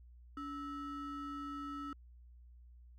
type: ring-modulated tone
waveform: triangle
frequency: 797 Hz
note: G5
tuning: 28 cents sharp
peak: -36 dBFS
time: 0.37-1.93 s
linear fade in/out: 2 ms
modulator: 512 Hz
effects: added 60 Hz sine -55 dBFS peak until 2.98 s

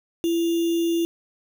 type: tone with sample-and-hold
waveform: sine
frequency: 336.4 Hz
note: E4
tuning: 35 cents sharp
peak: -19 dBFS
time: 0.24-1.05 s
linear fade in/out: 0 ms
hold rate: 3150 Hz
effects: none

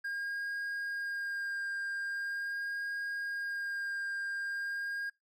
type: tone with vibrato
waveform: triangle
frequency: 1615 Hz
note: G#6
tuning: 49 cents flat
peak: -32 dBFS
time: 0.04-5.1 s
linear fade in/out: 10 ms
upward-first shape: sine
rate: 0.42 Hz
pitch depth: 14 cents each way
effects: noise-tail reverb RT60 0.2 s tail -24 dB re dry + MP3 96 kbps

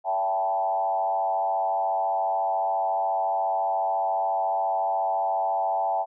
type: tone with frequency modulation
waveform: sine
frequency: 770 Hz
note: G5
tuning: 31 cents flat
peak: -22 dBFS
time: 0.04-6.06 s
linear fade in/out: 50 ms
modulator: 94.2 Hz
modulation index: 1.3
effects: none

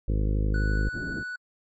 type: harmonic tone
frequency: 51.91 Hz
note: G#1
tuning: in tune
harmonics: 1 / 2 / 3 / 4 / 5 / 6 / 7 / 8 / 9 / 10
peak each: -23 / -29 / -35 / -36 / -39 / -38 / -43 / -43 / -42 / -45 dBFS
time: 0.08-0.89 s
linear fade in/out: 5 ms
type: tone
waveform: triangle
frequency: 1480 Hz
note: F#6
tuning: in tune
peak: -30 dBFS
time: 0.54-1.36 s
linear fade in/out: 5 ms
type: low-pass noise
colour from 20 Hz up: white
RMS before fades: -34 dBFS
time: 0.92-1.24 s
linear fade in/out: 50 ms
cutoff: 350 Hz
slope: 24 dB/octave
effects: MP3 32 kbps

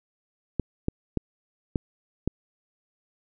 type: clicks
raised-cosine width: 3 ms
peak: -11 dBFS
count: 5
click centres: 0.597 / 0.884 / 1.173 / 1.758 / 2.276 s
effects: none

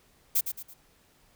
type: noise with echo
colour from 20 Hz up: violet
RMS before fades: -24 dBFS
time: 0.35-0.41 s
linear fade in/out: 10 ms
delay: 110 ms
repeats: 3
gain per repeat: -8 dB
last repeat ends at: 0.74 s
effects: pink hiss -63 dBFS RMS until 1.35 s

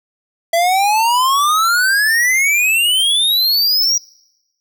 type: exponential sweep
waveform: square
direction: up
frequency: 662 to 5800 Hz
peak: -12 dBFS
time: 0.53-3.98 s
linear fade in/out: 5 ms
effects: noise-tail reverb RT60 1.0 s tail -25 dB re dry

